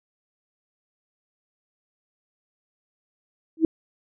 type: tone with exponential growth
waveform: sine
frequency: 322.1 Hz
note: E4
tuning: 40 cents flat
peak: -10 dBFS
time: 3.57-3.65 s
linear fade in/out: 2 ms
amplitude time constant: 16 ms
effects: none